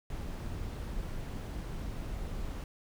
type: noise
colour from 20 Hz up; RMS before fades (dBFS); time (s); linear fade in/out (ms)
brown; -38; 0.1-2.64; 2
effects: none